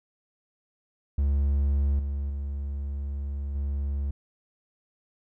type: tone with level steps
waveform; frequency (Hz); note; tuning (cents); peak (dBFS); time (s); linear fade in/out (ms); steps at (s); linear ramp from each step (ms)
triangle; 70.2; C#2; +22; -19 / -25 / -27 / -24; 1.18-4.11; 5; 1.99 / 2.3 / 3.55; 2
effects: none